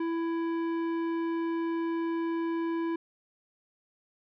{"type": "tone with tanh clipping", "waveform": "triangle", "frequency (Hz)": 332.1, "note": "E4", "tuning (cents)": 13, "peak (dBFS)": -30, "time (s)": [0, 2.96], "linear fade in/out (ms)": 5, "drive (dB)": 17, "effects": []}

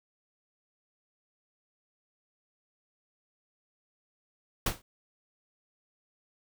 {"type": "noise with exponential decay", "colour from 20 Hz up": "pink", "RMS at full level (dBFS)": -24, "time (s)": [4.66, 4.82], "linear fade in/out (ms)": 5, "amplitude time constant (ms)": 34, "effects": []}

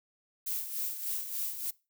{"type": "noise with tremolo", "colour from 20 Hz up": "violet", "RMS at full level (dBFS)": -33, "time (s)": [0.46, 1.71], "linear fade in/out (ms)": 10, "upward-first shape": "sine", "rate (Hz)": 3.4, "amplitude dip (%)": 60, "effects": ["noise-tail reverb RT60 0.3 s tail -23 dB re dry"]}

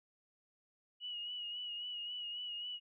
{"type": "tone with vibrato", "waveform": "sine", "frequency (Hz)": 2909, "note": "F#7", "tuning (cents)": -30, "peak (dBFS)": -40, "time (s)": [1, 2.8], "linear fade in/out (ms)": 50, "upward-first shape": "sine", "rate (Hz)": 3.7, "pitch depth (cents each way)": 37, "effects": []}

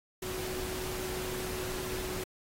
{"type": "tone in noise", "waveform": "sine", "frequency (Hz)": 370, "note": "F#4", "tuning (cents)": 0, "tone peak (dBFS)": -38, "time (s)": [0.22, 2.24], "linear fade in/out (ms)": 5, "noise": "pink", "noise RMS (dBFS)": -39, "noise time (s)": [0.22, 2.24], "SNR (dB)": -2, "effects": ["AAC 48 kbps"]}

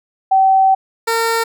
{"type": "tone pair in turn", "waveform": ["sine", "15% pulse"], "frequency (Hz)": [768, 456.7], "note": ["G5", "A#4"], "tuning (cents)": [-36, -36], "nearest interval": "major sixth", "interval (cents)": 900, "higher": "first", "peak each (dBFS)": -8, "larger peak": "neither", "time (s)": [[0.31, 0.75], [1.07, 1.44]], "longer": "first", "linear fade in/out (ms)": 10, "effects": []}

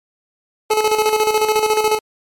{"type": "tone with tremolo", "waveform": "25% pulse", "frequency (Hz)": 430.4, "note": "A4", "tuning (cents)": -38, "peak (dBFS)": -8, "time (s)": [0.7, 1.99], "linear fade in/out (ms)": 10, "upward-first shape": "square", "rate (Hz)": 14, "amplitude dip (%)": 55, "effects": ["MP3 64 kbps"]}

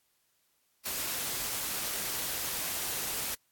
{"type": "noise", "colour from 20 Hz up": "white", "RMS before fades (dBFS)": -34, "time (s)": [0.85, 3.35], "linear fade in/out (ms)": 10, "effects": ["white hiss -73 dBFS RMS until 3.51 s", "AAC 64 kbps"]}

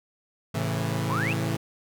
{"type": "chord", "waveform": "sawtooth", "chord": "A major", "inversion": "none", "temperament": "equal with one note detuned", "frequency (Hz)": [110, 135.97, 164.81], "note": ["A2", "C#3", "E3"], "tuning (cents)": [0, -33, 0], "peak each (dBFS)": [-25, -27, -26], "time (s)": [0.54, 1.57], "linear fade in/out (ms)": 10}
{"type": "exponential sweep", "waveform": "sine", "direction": "up", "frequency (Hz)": [940, 2794], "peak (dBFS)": -27, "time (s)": [1.1, 1.33], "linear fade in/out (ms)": 2}
{"effects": []}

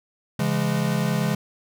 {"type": "chord", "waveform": "square", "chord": "C# minor", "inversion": "none", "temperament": "equal with one note detuned", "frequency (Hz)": [138.59, 168.76, 207.7], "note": ["C#3", "E3", "G#3"], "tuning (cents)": [0, 41, 0], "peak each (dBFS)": -26, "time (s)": [0.39, 1.35], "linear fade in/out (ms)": 5, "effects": []}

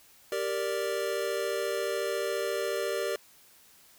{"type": "chord", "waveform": "square", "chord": "G minor", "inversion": "none", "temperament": "equal", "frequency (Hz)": [392, 466.2, 587.3], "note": ["G4", "Bb4", "D5"], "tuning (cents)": [0, 0, 0], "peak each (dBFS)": -34, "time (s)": [0.32, 3.16], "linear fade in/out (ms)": 2, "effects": ["white hiss -58 dBFS RMS until 3.98 s"]}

